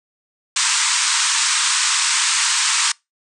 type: band-pass noise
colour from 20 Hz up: white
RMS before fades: -18 dBFS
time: 0.56-2.92 s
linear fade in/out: 5 ms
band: 900 to 8900 Hz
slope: 96 dB/octave
effects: noise-tail reverb RT60 0.2 s tail -25 dB re dry